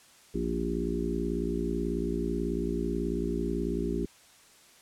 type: harmonic tone with a mistuned harmonic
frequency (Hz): 58.27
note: A#1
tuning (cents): 0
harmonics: 1 / 3 / 4 / 5 / 6 / 7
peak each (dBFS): -35 / -35 / -35 / -35 / -35 / -35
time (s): 0.34-4.06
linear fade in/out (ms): 10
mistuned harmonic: 7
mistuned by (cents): -31
effects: white hiss -57 dBFS RMS until 4.81 s + low-pass 10000 Hz 12 dB/octave